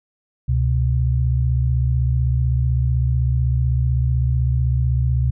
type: tone pair together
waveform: sine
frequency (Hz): 69.7 / 125.56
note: C#2 / B2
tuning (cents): +10 / +29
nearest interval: minor seventh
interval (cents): 1019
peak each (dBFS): -18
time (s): 0.48-5.31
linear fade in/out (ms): 10
effects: none